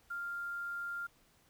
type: tone with quantisation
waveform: sine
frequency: 1396.9 Hz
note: F6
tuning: in tune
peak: -37 dBFS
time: 0.1-1.07 s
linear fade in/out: 10 ms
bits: 10
effects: pink hiss -68 dBFS RMS until 1.49 s